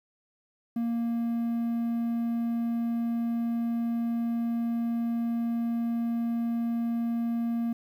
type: tone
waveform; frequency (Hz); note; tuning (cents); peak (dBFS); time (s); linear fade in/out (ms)
triangle; 233.1; A#3; 0; -24; 0.76-7.73; 5
effects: 10-bit